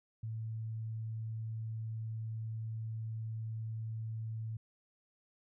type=tone; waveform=sine; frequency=111.3 Hz; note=A2; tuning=20 cents sharp; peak=-37 dBFS; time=0.23-4.57 s; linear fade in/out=5 ms; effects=none